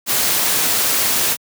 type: noise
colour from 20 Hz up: white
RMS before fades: -17 dBFS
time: 0.06-1.37 s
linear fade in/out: 50 ms
effects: high-pass 100 Hz 12 dB/octave